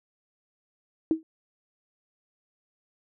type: tone with exponential decay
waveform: sine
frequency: 320.2 Hz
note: D#4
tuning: 50 cents sharp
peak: -16 dBFS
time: 1.11-1.23 s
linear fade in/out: 1 ms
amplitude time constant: 25 ms
effects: none